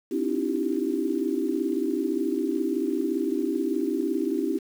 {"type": "tone cluster", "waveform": "sine", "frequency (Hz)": [258.9, 292.8, 318, 336, 390.2], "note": ["C4", "D4", "D#4", "E4", "G4"], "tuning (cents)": [-18, -5, 38, 33, -8], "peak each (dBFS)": -30, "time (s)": [0.11, 4.59], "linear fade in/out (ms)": 10, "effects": ["8-bit"]}